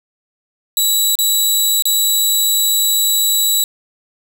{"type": "tone with dropouts", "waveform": "15% pulse", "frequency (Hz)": 3912, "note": "B7", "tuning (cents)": -17, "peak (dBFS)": -5, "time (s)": [0.77, 3.64], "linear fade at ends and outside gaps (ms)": 1, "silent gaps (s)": [[1.154, 1.188], [1.823, 1.854]], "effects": []}